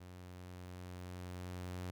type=tone with level ramp; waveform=sawtooth; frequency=90.3 Hz; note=F#2; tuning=42 cents flat; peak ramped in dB=-47 to -37 dBFS; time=0-1.91 s; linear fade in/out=10 ms; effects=none